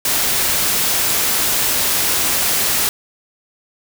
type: noise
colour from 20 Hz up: white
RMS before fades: -17 dBFS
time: 0.05-2.89 s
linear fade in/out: 2 ms
effects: none